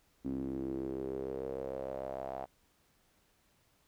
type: tone with band-pass filter sweep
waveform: sawtooth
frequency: 66.6 Hz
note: C2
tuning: 31 cents sharp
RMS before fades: -39 dBFS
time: 0.24-2.46 s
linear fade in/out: 20 ms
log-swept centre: 270 to 720 Hz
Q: 5.3
effects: pink hiss -71 dBFS RMS until 3.87 s